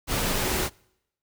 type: tone in noise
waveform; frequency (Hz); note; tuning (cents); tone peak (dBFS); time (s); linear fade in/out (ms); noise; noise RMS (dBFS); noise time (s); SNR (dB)
sine; 370; F#4; 0; -33; 0.42-0.69; 50; pink; -26; 0.07-0.7; -10
effects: noise-tail reverb RT60 0.8 s tail -26 dB re dry